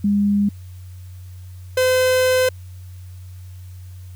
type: tone pair in turn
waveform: sine / 45% pulse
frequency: 203.2 / 512 Hz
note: G#3 / C5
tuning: -38 / -38 cents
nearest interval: octave + major third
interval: 1600 cents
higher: second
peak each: -14 dBFS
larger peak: neither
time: 0.04-0.49 / 1.77-2.49 s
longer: second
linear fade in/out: 5 ms
effects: added 91 Hz sine -34 dBFS peak until 4.15 s + white hiss -54 dBFS RMS until 4.15 s